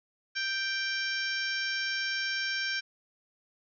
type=harmonic tone with a mistuned harmonic; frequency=784 Hz; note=G5; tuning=in tune; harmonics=2 / 3 / 4 / 5 / 6 / 7 / 8; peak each=-32 / -37 / -40 / -43 / -42 / -36 / -48 dBFS; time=0.35-2.81 s; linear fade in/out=20 ms; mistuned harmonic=8; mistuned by=+24 cents; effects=none